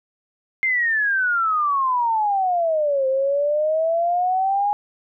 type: exponential two-way sweep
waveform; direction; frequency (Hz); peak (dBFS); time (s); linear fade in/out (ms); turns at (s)
sine; down then up; 2121 to 523.3 to 831; -17; 0.63-4.73; 0; 3.07
effects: none